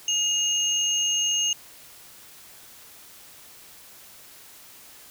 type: tone pair together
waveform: sine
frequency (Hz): 2854 / 6412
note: F7 / G8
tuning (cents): +37 / +38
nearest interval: octave + major second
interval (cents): 1401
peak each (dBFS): -24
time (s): 0.08-1.53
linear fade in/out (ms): 2
effects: white hiss -48 dBFS RMS until 5.1 s